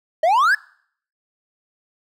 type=exponential sweep; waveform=triangle; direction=up; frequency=610 to 1760 Hz; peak=-11 dBFS; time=0.23-0.55 s; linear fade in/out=5 ms; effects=noise-tail reverb RT60 0.6 s tail -24 dB re dry

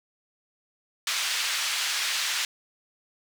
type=band-pass noise; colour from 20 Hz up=white; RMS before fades=-28 dBFS; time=1.07-2.45 s; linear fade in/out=2 ms; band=1500 to 4900 Hz; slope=12 dB/octave; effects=none

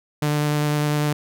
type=tone with vibrato; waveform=sawtooth; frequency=148.7 Hz; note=D3; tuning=22 cents sharp; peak=-15 dBFS; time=0.22-1.13 s; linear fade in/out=5 ms; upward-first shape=square; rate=10 Hz; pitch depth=8 cents each way; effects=none

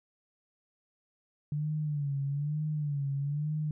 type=tone with vibrato; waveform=sine; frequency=145.9 Hz; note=D3; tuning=11 cents flat; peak=-29 dBFS; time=1.52-3.71 s; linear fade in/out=2 ms; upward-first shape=sine; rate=1.1 Hz; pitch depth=88 cents each way; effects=none

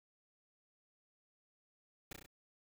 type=noise with echo; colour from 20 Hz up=pink; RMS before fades=-45 dBFS; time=2.11-2.13 s; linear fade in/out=5 ms; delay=33 ms; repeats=4; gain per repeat=-3 dB; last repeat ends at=2.262 s; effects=none

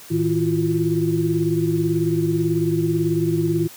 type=tone cluster; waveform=sine; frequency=109.1 / 157.9 / 337.9 / 356.1 Hz; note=A2 / D#3 / E4 / F4; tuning=-14 / +26 / +43 / +34 cents; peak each=-27 / -22 / -20 / -26 dBFS; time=0.1-3.68 s; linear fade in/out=20 ms; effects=white hiss -42 dBFS RMS until 3.76 s + high-pass 60 Hz 12 dB/octave

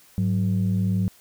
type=tone pair together; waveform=sine; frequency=103.83 / 185 Hz; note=G#2 / F#3; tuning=0 / 0 cents; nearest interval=minor seventh; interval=1000 cents; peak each=-21 dBFS; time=0.18-1.08 s; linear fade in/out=0 ms; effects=tanh soft clip ceiling -15 dBFS + white hiss -54 dBFS RMS until 1.2 s

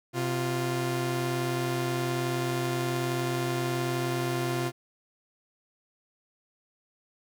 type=tone pair together; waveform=sawtooth; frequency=129.34 / 349.2 Hz; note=C3 / F4; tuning=-20 / 0 cents; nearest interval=octave + perfect fourth; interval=1720 cents; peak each=-26 dBFS; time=0.13-4.72 s; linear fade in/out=50 ms; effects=none

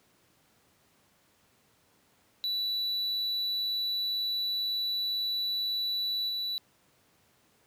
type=tone with level steps; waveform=triangle; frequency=3951 Hz; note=B7; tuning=in tune; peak=-27 / -29 dBFS; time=2.44-6.58 s; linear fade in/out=0 ms; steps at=6.28 s; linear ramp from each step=20 ms; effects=pink hiss -66 dBFS RMS until 7.66 s + high-pass 100 Hz 12 dB/octave

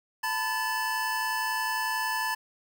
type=tone cluster; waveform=square; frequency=887 / 998 / 1738 Hz; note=A5 / B5 / A6; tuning=+14 / +18 / -22 cents; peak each=-33 / -34 / -31 dBFS; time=0.23-2.35 s; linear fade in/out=10 ms; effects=9-bit

